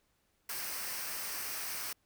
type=noise with comb filter; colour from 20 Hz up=white; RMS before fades=-39 dBFS; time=0.49-1.93 s; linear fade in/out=5 ms; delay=0.28 ms; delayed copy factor=-0.5; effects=pink hiss -75 dBFS RMS until 2.05 s